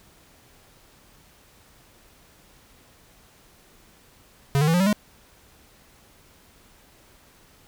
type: tone with pitch steps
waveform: square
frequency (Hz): 139.5 / 151.25 / 163.99 / 177.8 / 192.78 / 209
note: C#3 / D#3 / E3 / F3 / G3 / G#3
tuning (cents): +11 / -49 / -9 / +31 / -29 / +11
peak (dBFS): -18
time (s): 4.55-4.928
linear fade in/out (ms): 0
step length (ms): 63
effects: pink hiss -55 dBFS RMS until 7.67 s